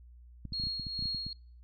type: clicks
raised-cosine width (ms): 5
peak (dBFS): -29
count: 12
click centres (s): 0.453 / 0.523 / 0.599 / 0.638 / 0.67 / 0.797 / 0.868 / 0.992 / 1.025 / 1.056 / 1.147 / 1.266
type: tone with tremolo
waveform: sine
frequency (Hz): 4289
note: C8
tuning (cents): +42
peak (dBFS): -31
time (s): 0.53-1.33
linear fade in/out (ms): 2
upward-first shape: triangle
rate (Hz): 2.3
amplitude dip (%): 60
effects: noise-tail reverb RT60 0.5 s tail -25 dB re dry + added 60 Hz sine -51 dBFS peak until 1.63 s